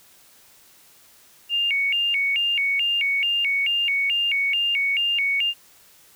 sine tone with vibrato, 2499 Hz, D#7, 7 cents sharp, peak -19 dBFS, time 1.49-5.54 s, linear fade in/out 50 ms, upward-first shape square, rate 2.3 Hz, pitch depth 200 cents each way, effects white hiss -53 dBFS RMS until 6.15 s

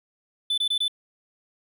triangle tone bursts, 3506 Hz, A7, 7 cents flat, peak -20 dBFS, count 4, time 0.5-0.881 s, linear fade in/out 5 ms, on 78 ms, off 23 ms, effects none

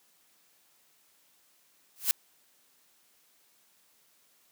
blue noise with exponential growth, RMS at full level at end -21 dBFS, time 1.96-2.11 s, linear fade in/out 0 ms, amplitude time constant 31 ms, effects white hiss -66 dBFS RMS until 4.51 s + high-pass 150 Hz 12 dB/octave

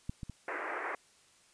clicks, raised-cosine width 5 ms, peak -23 / -28 / -29 dBFS, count 3, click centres 0.095 / 0.232 / 0.297 s
white band-pass noise, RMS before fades -38 dBFS, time 0.48-0.95 s, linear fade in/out 2 ms, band 330 to 2100 Hz, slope 48 dB/octave
effects white hiss -64 dBFS RMS until 1.53 s + resampled to 22050 Hz

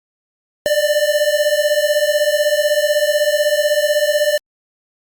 square beating tone pair, 587.3 / 603.3 Hz, D5 / D5, 0 / +46 cents, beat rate 16 Hz, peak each -17 / -17 dBFS, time 0.66-4.38 s, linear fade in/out 0 ms, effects Opus 48 kbps

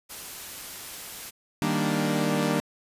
white noise, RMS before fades -39 dBFS, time 0.09-1.31 s, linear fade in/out 20 ms
sawtooth chord, Eb major seventh, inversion none, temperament equal, 155.56 / 196 / 233.1 / 293.7 Hz, Eb3 / G3 / Bb3 / D4, 0 / 0 / 0 / 0 cents, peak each -25 dBFS, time 1.62-2.6 s, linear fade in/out 0 ms
effects resampled to 32000 Hz

